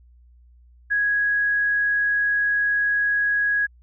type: tone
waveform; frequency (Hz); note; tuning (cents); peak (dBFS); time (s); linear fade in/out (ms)
sine; 1661.2; G#6; 0; -18; 0.9-3.67; 20
effects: added 60 Hz sine -49 dBFS peak until 3.82 s